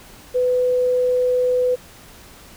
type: tone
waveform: sine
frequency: 499.8 Hz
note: B4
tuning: 21 cents sharp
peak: -15 dBFS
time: 0.34-1.76 s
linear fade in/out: 20 ms
effects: pink hiss -44 dBFS RMS until 2.56 s